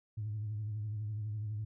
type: tone with vibrato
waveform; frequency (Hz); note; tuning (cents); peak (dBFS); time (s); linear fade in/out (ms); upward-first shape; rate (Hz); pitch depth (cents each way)
sine; 106.4; G#2; +42; -34; 0.17-1.65; 10; triangle; 12; 69
effects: tanh soft clip ceiling -31 dBFS